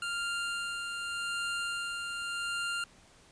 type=tone with tremolo; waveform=25% pulse; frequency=1396 Hz; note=F6; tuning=1 cent flat; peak=-28 dBFS; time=0.02-2.84 s; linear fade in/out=2 ms; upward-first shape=sine; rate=0.85 Hz; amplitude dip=35%; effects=pink hiss -59 dBFS RMS until 3.31 s + resampled to 22050 Hz